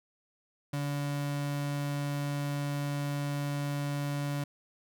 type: tone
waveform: 35% pulse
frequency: 143.6 Hz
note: D3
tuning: 39 cents flat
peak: -29 dBFS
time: 0.73-4.44 s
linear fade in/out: 5 ms
effects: none